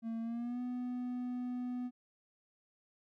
triangle tone with pitch glide, 227.2 to 247.8 Hz, A#3 to B3, -44 to +6 cents, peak -34 dBFS, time 0.02-1.91 s, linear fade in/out 50 ms, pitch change +150 cents, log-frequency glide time 0.21-0.61 s, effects none

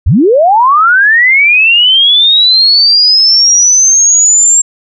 sine linear sweep, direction up, 53.5 to 7480 Hz, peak -3 dBFS, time 0.06-4.62 s, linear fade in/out 10 ms, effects none

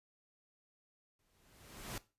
pink noise with exponential growth, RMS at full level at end -41 dBFS, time 1.19-1.98 s, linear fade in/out 2 ms, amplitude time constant 170 ms, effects noise-tail reverb RT60 0.3 s tail -18 dB re dry + resampled to 32000 Hz

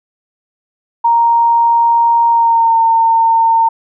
sine tone with pitch glide, 932.3 to 910 Hz, A#5 to A#5, 0 to -42 cents, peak -7 dBFS, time 1.04-3.69 s, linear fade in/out 10 ms, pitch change -42 cents, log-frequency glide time 2.29-2.77 s, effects none

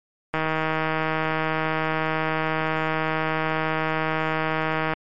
click train, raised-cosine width 0.5 ms, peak -9 dBFS, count 727, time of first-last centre 0.34-4.935 s, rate 158 Hz, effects MP3 48 kbps

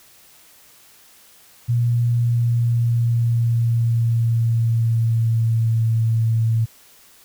sine tone with pitch glide, 119.1 to 113.13 Hz, A#2 to A2, +38 to +49 cents, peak -15 dBFS, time 1.68-6.66 s, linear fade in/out 20 ms, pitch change -89 cents, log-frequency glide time 1.99-5.89 s, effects white hiss -50 dBFS RMS until 7.24 s

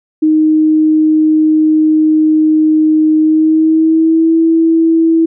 sine tone with pitch glide, 311.1 to 326.8 Hz, D#4 to E4, 0 to -15 cents, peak -6 dBFS, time 0.22-5.26 s, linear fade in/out 10 ms, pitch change +85 cents, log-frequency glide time 3.18-4.36 s, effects none

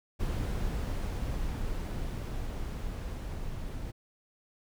brown noise with level ramp, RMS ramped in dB -31 to -38 dBFS, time 0.19-3.92 s, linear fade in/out 20 ms, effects none

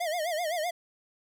square tone with vibrato, 659.3 Hz, E5, in tune, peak -29 dBFS, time 0-0.71 s, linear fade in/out 10 ms, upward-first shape sine, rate 7.8 Hz, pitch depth 150 cents each way, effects none

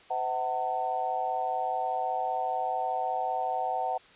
sine tone cluster, 512 / 645 / 750 / 901 Hz, C5 / E5 / F#5 / A5, -38 / -38 / +23 / +41 cents, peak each -37 / -37 / -29 / -34 dBFS, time 0.1-3.98 s, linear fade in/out 10 ms, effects white hiss -55 dBFS RMS until 4.15 s + resampled to 8000 Hz

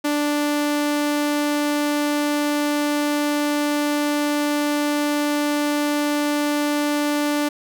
sawtooth tone, 293.7 Hz, D4, in tune, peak -15 dBFS, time 0.04-7.49 s, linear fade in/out 10 ms, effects none

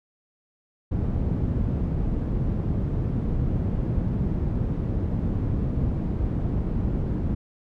white low-pass noise, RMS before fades -25 dBFS, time 0.91-7.35 s, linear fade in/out 10 ms, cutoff 150 Hz, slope 12 dB/octave, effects none

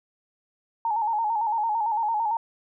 sine tone with vibrato, 880 Hz, A5, in tune, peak -22 dBFS, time 0.85-2.37 s, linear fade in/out 2 ms, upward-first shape square, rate 8.9 Hz, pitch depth 72 cents each way, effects none

